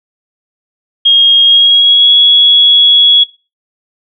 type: tone with pitch glide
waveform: sine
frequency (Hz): 3255 to 3352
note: G#7 to G#7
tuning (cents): -36 to +15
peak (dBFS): -3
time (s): 1.05-3.24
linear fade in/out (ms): 10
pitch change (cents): +51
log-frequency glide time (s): 1.44-2.13
effects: noise-tail reverb RT60 0.3 s tail -19 dB re dry

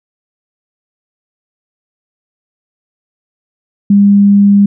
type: tone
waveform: sine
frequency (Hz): 201.4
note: G3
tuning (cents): +47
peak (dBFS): -3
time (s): 3.9-4.66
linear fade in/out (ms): 5
effects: none

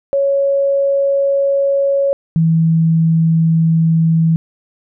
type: tone pair in turn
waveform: sine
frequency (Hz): 555 / 163.01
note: C#5 / E3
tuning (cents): +2 / -19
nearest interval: octave + major sixth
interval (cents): 2121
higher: first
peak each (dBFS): -11 / -9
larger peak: second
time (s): 0.13-2.13 / 2.36-4.36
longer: neither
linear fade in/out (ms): 0
effects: none

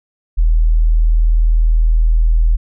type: tone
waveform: sine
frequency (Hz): 40.19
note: E1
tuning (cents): -43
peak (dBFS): -8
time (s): 0.37-2.57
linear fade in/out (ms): 20
effects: none

